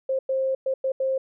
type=tone bursts at uneven times; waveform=sine; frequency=530 Hz; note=C5; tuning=22 cents sharp; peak=-21 dBFS; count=5; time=0.09-0.19 / 0.29-0.55 / 0.66-0.74 / 0.84-0.92 / 1-1.18 s; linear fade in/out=5 ms; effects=none